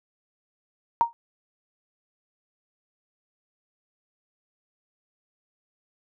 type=tone with exponential decay; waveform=sine; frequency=932.3 Hz; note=A#5; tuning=in tune; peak=-12 dBFS; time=1.01-1.13 s; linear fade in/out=0 ms; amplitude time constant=24 ms; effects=none